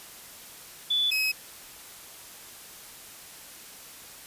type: tone pair in turn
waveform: sine / 30% pulse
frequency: 3466 / 2554 Hz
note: A7 / D#7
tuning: -27 / +45 cents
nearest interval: perfect fourth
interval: 528 cents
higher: first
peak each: -22 / -21 dBFS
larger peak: second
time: 0.9-1.11 / 1.11-1.32 s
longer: neither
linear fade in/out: 10 ms
effects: white hiss -46 dBFS RMS until 4.26 s + resampled to 32000 Hz